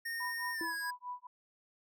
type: tone with pitch glide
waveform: square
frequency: 1842 to 1650.5 Hz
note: A#6 to G#6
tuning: -21 to -11 cents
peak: -37 dBFS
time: 0.05-0.91 s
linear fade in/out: 10 ms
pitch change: -190 cents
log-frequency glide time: 0.53-0.74 s
type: tone with tremolo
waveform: sine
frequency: 987.8 Hz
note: B5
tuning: in tune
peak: -37 dBFS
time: 0.2-1.27 s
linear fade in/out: 5 ms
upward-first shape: sine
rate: 4.7 Hz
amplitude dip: 100%
type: tone with exponential decay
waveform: sine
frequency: 330 Hz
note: E4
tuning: 2 cents sharp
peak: -36 dBFS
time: 0.61-0.85 s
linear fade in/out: 1 ms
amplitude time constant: 51 ms
effects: none